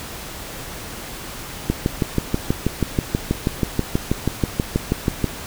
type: click train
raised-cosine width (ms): 3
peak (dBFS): -4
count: 23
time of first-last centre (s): 1.7-5.243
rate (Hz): 6.21
effects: pink hiss -33 dBFS RMS until 5.46 s